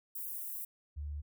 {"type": "high-pass noise", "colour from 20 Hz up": "white", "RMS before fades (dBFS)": -41, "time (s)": [0.15, 0.65], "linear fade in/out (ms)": 5, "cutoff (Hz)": 11000, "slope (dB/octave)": 24}
{"type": "tone", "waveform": "sine", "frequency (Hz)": 73.42, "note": "D2", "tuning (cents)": 0, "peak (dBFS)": -37, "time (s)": [0.96, 1.22], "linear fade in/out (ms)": 20}
{"effects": []}